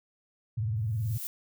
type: tone with vibrato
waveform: sine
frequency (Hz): 109.8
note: A2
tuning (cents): -3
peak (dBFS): -27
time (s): 0.57-1.18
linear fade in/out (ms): 10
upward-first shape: sine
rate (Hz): 19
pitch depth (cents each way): 200
type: noise with exponential growth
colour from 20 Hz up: violet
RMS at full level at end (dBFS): -34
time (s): 0.76-1.27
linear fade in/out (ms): 0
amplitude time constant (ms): 110
effects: none